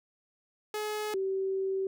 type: tone pair in turn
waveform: sawtooth / sine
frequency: 424.2 / 384.4 Hz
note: G#4 / G4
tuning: +37 / -34 cents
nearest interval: major second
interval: 171 cents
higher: first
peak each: -28 dBFS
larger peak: neither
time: 0.74-1.14 / 1.14-1.87 s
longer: second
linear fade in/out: 2 ms
effects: none